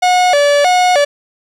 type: tone with vibrato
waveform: 45% pulse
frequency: 647 Hz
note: E5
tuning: 32 cents flat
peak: -8 dBFS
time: 0.02-1.05 s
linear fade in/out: 10 ms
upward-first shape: square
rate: 1.6 Hz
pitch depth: 200 cents each way
effects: low-pass 7000 Hz 12 dB/octave + 8-bit